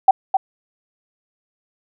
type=tone with echo; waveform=sine; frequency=768 Hz; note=G5; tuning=36 cents flat; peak=-5 dBFS; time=0.08-0.11 s; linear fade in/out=5 ms; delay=260 ms; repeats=1; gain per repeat=-7 dB; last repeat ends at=0.37 s; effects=none